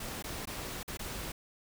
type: noise with dropouts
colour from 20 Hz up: pink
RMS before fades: -40 dBFS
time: 0-1.32 s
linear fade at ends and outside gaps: 5 ms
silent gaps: 0.225-0.24 / 0.455-0.472 / 0.831-0.878 / 0.972-0.992 s
effects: none